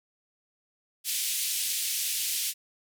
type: band-pass noise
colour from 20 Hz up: white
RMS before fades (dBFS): -30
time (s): 1.04-2.54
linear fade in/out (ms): 50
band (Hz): 2500 to 14000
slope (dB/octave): 24
effects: none